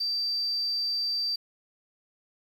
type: tone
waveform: triangle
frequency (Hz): 4668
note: D8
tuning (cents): -11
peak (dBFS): -23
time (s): 0-1.36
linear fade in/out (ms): 10
effects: tanh soft clip ceiling -24 dBFS + 9-bit